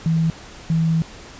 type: tone pair in turn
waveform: sine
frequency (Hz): 162.7 / 162.7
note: E3 / E3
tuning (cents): -22 / -22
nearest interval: unison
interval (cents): 0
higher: neither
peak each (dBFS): -15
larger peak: neither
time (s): 0.06-0.3 / 0.7-1.02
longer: second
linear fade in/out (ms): 0
effects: pink hiss -40 dBFS RMS until 1.39 s + resampled to 16000 Hz